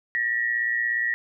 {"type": "tone pair together", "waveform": "sine", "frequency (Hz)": [1797, 1914], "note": ["A6", "A#6"], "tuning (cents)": [36, 45], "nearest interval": "minor second", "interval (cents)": 109, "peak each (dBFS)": [-28, -23], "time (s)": [0.15, 1.14], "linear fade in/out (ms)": 0, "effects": []}